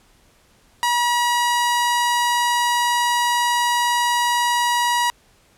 sawtooth tone, 962 Hz, B5, 46 cents flat, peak -13 dBFS, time 0.83-5.1 s, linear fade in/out 0 ms, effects pink hiss -56 dBFS RMS until 5.57 s + low-pass 12000 Hz 12 dB/octave

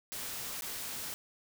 white noise with dropouts, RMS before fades -40 dBFS, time 0.12-1.14 s, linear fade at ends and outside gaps 0 ms, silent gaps 0.61-0.621 s, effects none

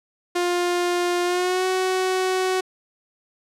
sawtooth tone with pitch glide, 352.7 to 373 Hz, F4 to F#4, +17 to +14 cents, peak -16 dBFS, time 0.35-2.61 s, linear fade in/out 10 ms, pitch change +97 cents, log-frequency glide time 1.24-1.66 s, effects low-pass 10000 Hz 12 dB/octave

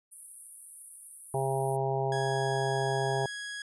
white high-pass noise, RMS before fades -41 dBFS, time 0.11-1.77 s, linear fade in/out 20 ms, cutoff 9100 Hz, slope 96 dB/octave
harmonic tone, 134.6 Hz, C3, 49 cents sharp, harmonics 1 / 3 / 4 / 5 / 6 / 7, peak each -32 / -32 / -40 / -34 / -34 / -39 dBFS, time 1.34-3.26 s, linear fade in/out 2 ms
sawtooth tone, 1662 Hz, G#6, 1 cent sharp, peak -33 dBFS, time 2.12-3.62 s, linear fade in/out 2 ms
effects resampled to 24000 Hz

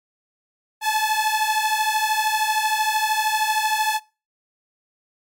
sawtooth beating tone pair, 858 / 871 Hz, A5 / A5, -44 / -18 cents, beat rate 13 Hz, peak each -18 dBFS, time 0.81-4 s, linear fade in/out 50 ms, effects noise-tail reverb RT60 0.3 s tail -22 dB re dry + MP3 64 kbps

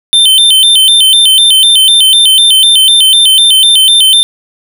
square tone with vibrato, 3322 Hz, G#7, in tune, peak -3 dBFS, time 0.13-4.23 s, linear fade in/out 0 ms, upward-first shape square, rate 4 Hz, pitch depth 130 cents each way, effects none

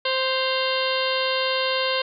harmonic tone with a mistuned harmonic, 523.3 Hz, C5, in tune, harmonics 1 / 2 / 3 / 4 / 5 / 6 / 7 / 8 / 9, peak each -25 / -28 / -31 / -32 / -30 / -31 / -31 / -31 / -36 dBFS, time 0.05-2.02 s, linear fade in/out 5 ms, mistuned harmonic 5, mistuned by +96 cents, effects none

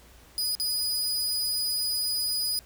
sawtooth tone with dropouts, 4954 Hz, D#8, 8 cents flat, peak -23 dBFS, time 0.38-2.59 s, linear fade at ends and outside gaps 0 ms, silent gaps 0.551-0.599 s, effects added 60 Hz sine -55 dBFS peak until 2.65 s + pink hiss -55 dBFS RMS until 2.65 s

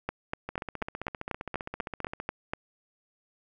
two click trains, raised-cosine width 0.5 ms, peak -15 / -20 dBFS, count 11 / 27, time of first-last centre 0.09-2.535 / 0.49-2.201 s, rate 4.09 / 15.2 Hz, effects none

